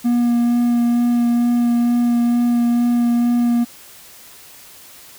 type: tone with vibrato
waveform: triangle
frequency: 238.9 Hz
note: A#3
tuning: 43 cents sharp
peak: -11 dBFS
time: 0.04-3.65 s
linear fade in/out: 20 ms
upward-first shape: sine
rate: 2.2 Hz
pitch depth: 11 cents each way
effects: white hiss -42 dBFS RMS until 5.18 s